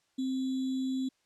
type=tone with sample-and-hold; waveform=sine; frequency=261.6 Hz; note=C4; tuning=in tune; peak=-29 dBFS; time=0.18-1.09 s; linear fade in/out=10 ms; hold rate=3675 Hz; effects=white hiss -73 dBFS RMS until 1.25 s + low-pass 7000 Hz 12 dB/octave